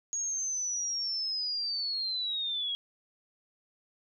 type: linear sweep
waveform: sine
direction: down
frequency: 6645 to 3278 Hz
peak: -30 dBFS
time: 0.13-2.75 s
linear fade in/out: 0 ms
effects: none